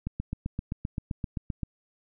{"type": "click train", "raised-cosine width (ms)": 5, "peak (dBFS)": -18, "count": 13, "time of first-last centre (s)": [0.07, 1.633], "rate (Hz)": 7.68, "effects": []}